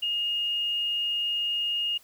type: tone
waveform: sine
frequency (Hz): 2848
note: F7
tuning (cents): +33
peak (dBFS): -25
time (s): 0.02-1.98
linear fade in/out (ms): 10
effects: white hiss -57 dBFS RMS until 2.03 s